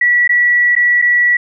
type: tone with dropouts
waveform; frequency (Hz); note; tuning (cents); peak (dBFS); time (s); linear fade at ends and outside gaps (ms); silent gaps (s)
sine; 1943; B6; -29; -8; 0.01-1.37; 5; 0.277-0.292 / 0.753-0.763 / 1.017-1.022
effects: none